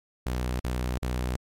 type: tone bursts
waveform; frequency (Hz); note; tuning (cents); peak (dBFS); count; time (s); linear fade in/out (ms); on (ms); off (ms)
sawtooth; 62.1; B1; +10; -23; 3; 0.26-1.364; 5; 340; 42
effects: MP3 64 kbps